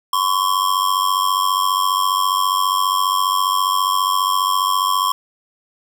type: ring-modulated tone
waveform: square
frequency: 1074 Hz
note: C6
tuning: 45 cents sharp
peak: -13 dBFS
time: 0.13-5.12 s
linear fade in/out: 0 ms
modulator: 47.4 Hz
effects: none